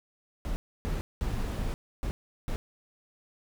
brown noise bursts at uneven times, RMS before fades -31 dBFS, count 5, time 0.45-0.56 / 0.85-1.01 / 1.21-1.74 / 2.03-2.11 / 2.48-2.56 s, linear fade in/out 0 ms, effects none

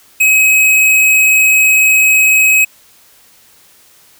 square tone, 2546 Hz, D#7, 39 cents sharp, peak -7 dBFS, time 0.2-2.65 s, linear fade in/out 10 ms, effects white hiss -46 dBFS RMS until 4.19 s

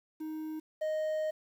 triangle tone pair in turn, 312.6 / 621.6 Hz, D#4 / D#5, +8 / -2 cents, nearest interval octave, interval 1190 cents, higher second, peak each -34 / -28 dBFS, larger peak second, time 0.2-0.6 / 0.81-1.31 s, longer second, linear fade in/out 10 ms, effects 10-bit

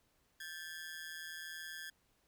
sawtooth ring-modulated tone, 1661.2 Hz, G#6, in tune, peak -38 dBFS, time 0.4-1.9 s, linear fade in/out 5 ms, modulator 80.6 Hz, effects pink hiss -75 dBFS RMS until 2.27 s

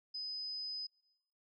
sine tone, 5020 Hz, D#8, 15 cents sharp, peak -39 dBFS, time 0.14-0.87 s, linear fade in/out 10 ms, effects noise-tail reverb RT60 0.9 s tail -25 dB re dry

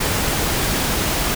pink noise, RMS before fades -20 dBFS, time 0-1.35 s, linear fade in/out 10 ms, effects none

